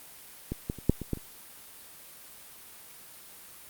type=clicks; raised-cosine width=3 ms; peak=-18 / -17 / -29 / -7 / -22 / -15 / -28 dBFS; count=7; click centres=0.52 / 0.699 / 0.787 / 0.896 / 1.017 / 1.133 / 1.173 s; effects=white hiss -49 dBFS RMS until 3.69 s + Opus 32 kbps